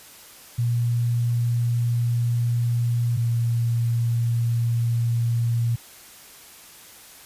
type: tone pair in turn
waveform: sine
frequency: 119.1 / 117.39 Hz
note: A#2 / A#2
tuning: +38 / +13 cents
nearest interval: unison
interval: 25 cents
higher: first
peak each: -19 dBFS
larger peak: neither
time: 0.58-3.17 / 3.17-5.76 s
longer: neither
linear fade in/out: 10 ms
effects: white hiss -46 dBFS RMS until 7.25 s + resampled to 32000 Hz